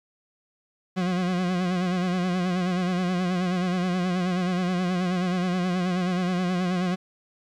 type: tone with vibrato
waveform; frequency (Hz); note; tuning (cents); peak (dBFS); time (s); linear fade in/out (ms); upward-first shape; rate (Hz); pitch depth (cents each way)
40% pulse; 180.9; F#3; -39; -22; 0.96-6.96; 20; sine; 9.4; 57
effects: low-pass 5000 Hz 12 dB/octave + 10-bit